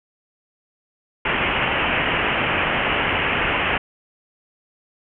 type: low-pass noise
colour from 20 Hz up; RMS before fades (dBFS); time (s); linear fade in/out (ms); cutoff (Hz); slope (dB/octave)
white; -21; 1.25-3.78; 5; 3000; 96
effects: none